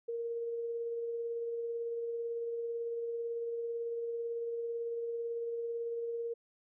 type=tone with tremolo; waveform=sine; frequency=466.2 Hz; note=A#4; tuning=in tune; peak=-33 dBFS; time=0.08-6.34 s; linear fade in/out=10 ms; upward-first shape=triangle; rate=18 Hz; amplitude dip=30%; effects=none